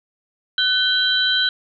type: tone cluster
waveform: sine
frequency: 1507 / 3151 / 3956 Hz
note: F#6 / G7 / B7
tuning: +31 / +8 / +2 cents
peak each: -20 dBFS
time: 0.58-1.49 s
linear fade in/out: 2 ms
effects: none